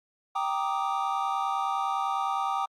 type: chord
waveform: triangle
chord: Eb major seventh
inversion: first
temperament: equal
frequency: 784 / 932.3 / 1174.7 / 1244.5 Hz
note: G5 / Bb5 / D6 / Eb6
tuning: 0 / 0 / 0 / 0 cents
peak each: -28 / -32 / -30 / -31 dBFS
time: 0.35-2.66 s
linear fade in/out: 10 ms
effects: Opus 48 kbps